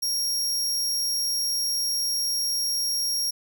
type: tone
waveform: sawtooth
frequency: 5588 Hz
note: F8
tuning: in tune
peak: -21 dBFS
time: 0.02-3.31 s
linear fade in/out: 10 ms
effects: none